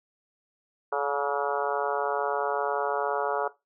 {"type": "harmonic tone with a mistuned harmonic", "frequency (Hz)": 142.4, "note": "C#3", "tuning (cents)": 47, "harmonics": [3, 4, 5, 6, 7, 8, 9, 10], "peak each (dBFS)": [-31, -32, -33, -34, -34, -35, -36, -36], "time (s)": [0.92, 3.48], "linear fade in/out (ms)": 5, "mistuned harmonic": 7, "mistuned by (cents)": -50, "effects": ["noise-tail reverb RT60 0.2 s tail -17 dB re dry"]}